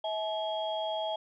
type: tone cluster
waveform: sine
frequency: 645 / 854 / 3280 Hz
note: E5 / G#5 / G#7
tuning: -38 / +48 / -22 cents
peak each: -32 / -35 / -38 dBFS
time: 0.04-1.16 s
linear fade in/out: 5 ms
effects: tanh soft clip ceiling -21 dBFS